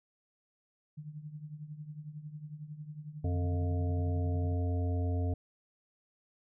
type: tone with tremolo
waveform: sine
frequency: 150.9 Hz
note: D3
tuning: 47 cents sharp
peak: -38 dBFS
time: 0.97-4.54 s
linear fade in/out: 10 ms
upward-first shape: triangle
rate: 11 Hz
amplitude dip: 80%
type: harmonic tone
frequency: 88.7 Hz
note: F2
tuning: 27 cents sharp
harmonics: 1 / 3 / 5 / 7 / 8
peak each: -29 / -39 / -43 / -46 / -47 dBFS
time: 3.24-5.34 s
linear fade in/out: 5 ms
effects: none